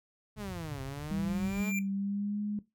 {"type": "low-pass noise", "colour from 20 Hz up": "white", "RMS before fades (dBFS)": -45, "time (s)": [0.36, 1.62], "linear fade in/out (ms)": 10, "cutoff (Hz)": 140, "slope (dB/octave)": 96}
{"type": "exponential two-way sweep", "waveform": "sawtooth", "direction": "down then up", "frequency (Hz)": [219.4, 131.7, 219.4], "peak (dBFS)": -34, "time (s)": [0.36, 1.73], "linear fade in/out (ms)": 50, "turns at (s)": 0.82}
{"type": "tone with exponential growth", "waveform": "square", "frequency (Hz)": 2373, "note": "D7", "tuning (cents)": 17, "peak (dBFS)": -31, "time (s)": [1.1, 1.79], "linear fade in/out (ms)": 2, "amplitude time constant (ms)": 150}
{"type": "tone with pitch glide", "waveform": "sine", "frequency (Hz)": [196, 207.7], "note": ["G3", "G#3"], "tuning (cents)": [0, 0], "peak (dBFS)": -31, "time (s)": [1.11, 2.59], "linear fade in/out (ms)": 2, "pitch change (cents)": 100, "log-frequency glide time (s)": [1.91, 2.41]}
{"effects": ["noise-tail reverb RT60 0.2 s tail -17 dB re dry"]}